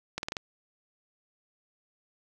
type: clicks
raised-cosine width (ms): 0.2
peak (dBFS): -15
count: 5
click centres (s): 0.18 / 0.231 / 0.285 / 0.321 / 0.368
effects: none